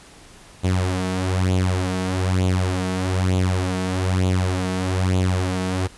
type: tone with flanger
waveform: sawtooth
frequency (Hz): 92.5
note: F#2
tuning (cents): 0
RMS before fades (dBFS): -21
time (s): 0.63-5.88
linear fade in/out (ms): 20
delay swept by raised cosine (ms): 0.28 to 4.58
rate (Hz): 1.1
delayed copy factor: +0.7
effects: pink hiss -46 dBFS RMS until 5.97 s + resampled to 24000 Hz